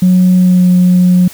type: tone with pitch glide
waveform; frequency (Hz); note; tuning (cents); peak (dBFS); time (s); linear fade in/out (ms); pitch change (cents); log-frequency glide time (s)
sine; 182.9 to 180.49; F#3 to F#3; -20 to -43; -3; 0.02-1.28; 5; -23; 0.36-0.67
effects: tanh soft clip ceiling -1 dBFS + white hiss -34 dBFS RMS until 1.33 s